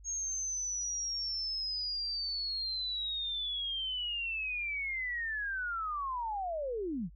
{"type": "linear sweep", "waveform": "sine", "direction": "down", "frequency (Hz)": [6560, 142.7], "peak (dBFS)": -33, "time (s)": [0.04, 7.1], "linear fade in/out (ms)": 50, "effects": ["added 50 Hz sine -51 dBFS peak until 7.15 s"]}